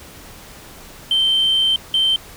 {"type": "tone pair in turn", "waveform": "sine", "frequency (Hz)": [3115, 3115], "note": ["G7", "G7"], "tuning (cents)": [-12, -12], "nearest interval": "unison", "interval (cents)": 0, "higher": "neither", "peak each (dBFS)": -12, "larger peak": "neither", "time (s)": [[1.11, 1.76], [1.94, 2.16]], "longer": "first", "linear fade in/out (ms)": 2, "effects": ["tanh soft clip ceiling -10 dBFS", "pink hiss -40 dBFS RMS until 2.36 s"]}